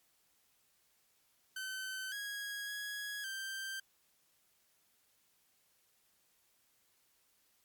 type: tone with pitch steps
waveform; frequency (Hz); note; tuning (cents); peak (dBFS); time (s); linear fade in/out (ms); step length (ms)
sawtooth; 1531 / 1652 / 1666 / 1568; G6 / G#6 / G#6 / G6; -41 / -10 / +5 / 0; -36; 1.56-3.8; 5; 560
effects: white hiss -73 dBFS RMS until 7.64 s + MP3 96 kbps